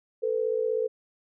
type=tone pair together; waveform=sine; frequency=443.5 / 499.7 Hz; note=A4 / B4; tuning=+14 / +20 cents; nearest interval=major second; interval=206 cents; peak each=-26 / -28 dBFS; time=0.22-0.88 s; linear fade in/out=20 ms; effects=none